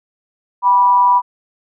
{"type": "tone with amplitude modulation", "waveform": "sine", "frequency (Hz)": 981, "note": "B5", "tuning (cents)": -12, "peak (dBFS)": -6, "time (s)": [0.62, 1.22], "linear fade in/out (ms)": 50, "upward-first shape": "sine", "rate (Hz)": 189, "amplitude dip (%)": 45, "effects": []}